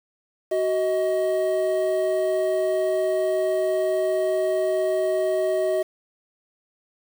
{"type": "tone pair together", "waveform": "triangle", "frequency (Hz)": [374.7, 630.2], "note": ["F#4", "D#5"], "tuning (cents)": [22, 22], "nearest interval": "major sixth", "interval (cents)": 900, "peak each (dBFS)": [-22, -20], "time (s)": [0.51, 5.83], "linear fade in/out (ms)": 10, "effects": ["7-bit"]}